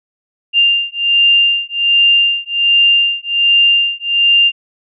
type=beating tone pair; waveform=sine; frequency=2794 / 2795.3 Hz; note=F7 / F7; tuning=0 / +1 cents; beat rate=1.3 Hz; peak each=-12 dBFS; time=0.53-4.52 s; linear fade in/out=50 ms; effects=none